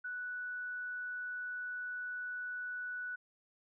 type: tone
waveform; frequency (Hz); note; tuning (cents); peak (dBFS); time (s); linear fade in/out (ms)
sine; 1480; F#6; 0; -38; 0.04-3.16; 10
effects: none